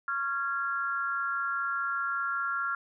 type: tone with amplitude modulation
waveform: sine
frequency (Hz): 1382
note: F6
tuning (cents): -19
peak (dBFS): -24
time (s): 0.08-2.75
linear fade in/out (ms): 2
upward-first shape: sine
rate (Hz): 275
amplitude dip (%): 90
effects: none